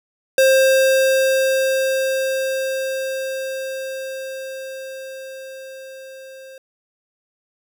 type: tone with level ramp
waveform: square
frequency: 530 Hz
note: C5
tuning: 22 cents sharp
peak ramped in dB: -11 to -38 dBFS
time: 0.38-6.58 s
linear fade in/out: 2 ms
effects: none